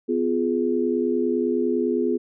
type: chord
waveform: sine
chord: F diminished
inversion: second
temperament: just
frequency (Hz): 251.4 / 349.2 / 419.1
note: Cb4 / F4 / Ab4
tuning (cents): +31 / 0 / +16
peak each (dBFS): -24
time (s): 0.08-2.18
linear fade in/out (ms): 20
effects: none